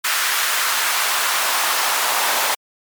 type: noise with high-pass filter sweep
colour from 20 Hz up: pink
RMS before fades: -19 dBFS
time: 0.04-2.55 s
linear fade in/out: 10 ms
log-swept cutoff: 1400 to 810 Hz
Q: 1.4
effects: MP3 96 kbps